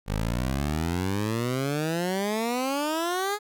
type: exponential sweep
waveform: 15% pulse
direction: up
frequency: 49.65 to 423.8 Hz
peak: -19 dBFS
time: 0.06-3.39 s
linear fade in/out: 50 ms
effects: none